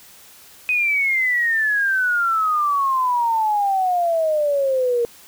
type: exponential sweep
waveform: sine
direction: down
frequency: 2518 to 466.8 Hz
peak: -16 dBFS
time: 0.69-5.05 s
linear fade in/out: 0 ms
effects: white hiss -46 dBFS RMS until 5.27 s